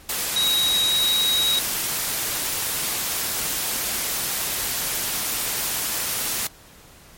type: tone in noise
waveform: sine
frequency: 3819 Hz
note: A#7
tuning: 41 cents sharp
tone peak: -18 dBFS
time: 0.36-1.59 s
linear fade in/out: 2 ms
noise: white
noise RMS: -25 dBFS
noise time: 0.09-6.47 s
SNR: +4 dB
effects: pink hiss -48 dBFS RMS until 7.17 s + MP3 64 kbps